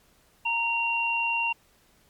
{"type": "tone pair together", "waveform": "sine", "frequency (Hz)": [930, 2760], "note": ["A#5", "F7"], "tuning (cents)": [-4, -21], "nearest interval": "octave + perfect fifth", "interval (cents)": 1883, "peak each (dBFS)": [-28, -25], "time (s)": [0.45, 1.53], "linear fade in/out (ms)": 10, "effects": ["pink hiss -62 dBFS RMS until 2.09 s", "MP3 96 kbps"]}